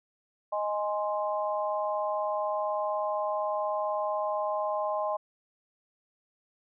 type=chord; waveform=sine; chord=Ab major; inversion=second; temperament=equal; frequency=622.3 / 830.6 / 1046.5 Hz; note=Eb5 / Ab5 / C6; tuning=0 / 0 / 0 cents; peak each=-30 / -33 / -33 dBFS; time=0.52-5.17 s; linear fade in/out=10 ms; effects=none